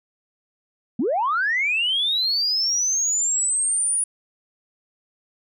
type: linear sweep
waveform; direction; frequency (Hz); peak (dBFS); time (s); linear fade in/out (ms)
sine; up; 196 to 9770; -18; 0.99-4.04; 5
effects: tanh soft clip ceiling -14 dBFS